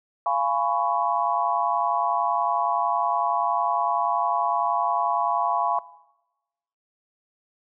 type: chord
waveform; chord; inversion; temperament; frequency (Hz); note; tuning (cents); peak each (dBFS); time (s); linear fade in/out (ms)
sine; C# dominant seventh; first; just; 693 / 831.5 / 997.9 / 1108.7; E#5 / G#5 / B5 / C#6; -14 / +2 / +18 / 0; -26; 0.26-5.79; 2
effects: noise-tail reverb RT60 1.0 s tail -20 dB re dry